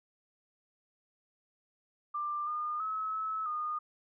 sine tone with pitch steps, 1187 / 1216 / 1289 / 1297 / 1225 Hz, D6 / D#6 / E6 / E6 / D#6, +18 / -40 / -39 / -28 / -27 cents, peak -32 dBFS, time 2.14-3.79 s, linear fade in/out 10 ms, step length 330 ms, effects none

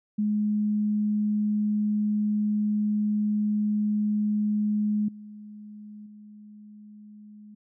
sine tone with level steps, 210 Hz, G#3, 19 cents sharp, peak -22 / -40 / -44 dBFS, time 0.18-7.55 s, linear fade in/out 10 ms, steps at 5.08 / 6.06 s, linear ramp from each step 5 ms, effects none

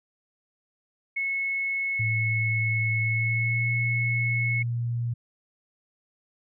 sine tone, 2192 Hz, C#7, 20 cents flat, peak -25 dBFS, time 1.16-4.63 s, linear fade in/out 10 ms
sine tone with pitch glide, 111.3 to 118.6 Hz, A2 to A#2, +20 to +30 cents, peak -25 dBFS, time 1.99-5.14 s, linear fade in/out 10 ms, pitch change +110 cents, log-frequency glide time 3.03-3.71 s
effects none

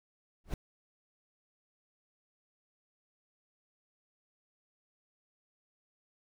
brown noise with exponential growth, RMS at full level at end -28 dBFS, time 0.44-0.54 s, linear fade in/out 2 ms, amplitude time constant 20 ms, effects none

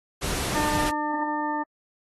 pink noise, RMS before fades -29 dBFS, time 0.21-0.91 s, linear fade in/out 20 ms
harmonic tone, 299.8 Hz, D4, 36 cents sharp, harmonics 1 / 2 / 3 / 4 / 6, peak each -30 / -36 / -27 / -35 / -35 dBFS, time 0.54-1.64 s, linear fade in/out 20 ms
effects AAC 32 kbps

